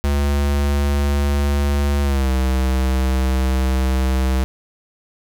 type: tone with pitch glide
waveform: square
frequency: 71.3 to 65.01 Hz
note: C#2 to C2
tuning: +49 to -11 cents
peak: -16 dBFS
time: 0.04-4.44 s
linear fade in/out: 0 ms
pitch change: -160 cents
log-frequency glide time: 2.02-2.31 s
effects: none